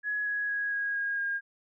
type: tone with pitch steps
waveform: sine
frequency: 1682 / 1669.4 / 1656.9 / 1644.5 / 1632.2 / 1620 Hz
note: G#6 / G#6 / G#6 / G#6 / G#6 / G#6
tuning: +22 / +9 / -5 / -18 / -31 / -43 cents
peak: -28 dBFS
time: 0.03-1.41 s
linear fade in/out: 50 ms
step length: 230 ms
effects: none